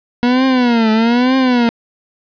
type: tone with vibrato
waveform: 40% pulse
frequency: 240 Hz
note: B3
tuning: 49 cents flat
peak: -9 dBFS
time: 0.23-1.69 s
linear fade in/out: 0 ms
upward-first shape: triangle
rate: 1.1 Hz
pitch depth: 180 cents each way
effects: resampled to 11025 Hz + 7-bit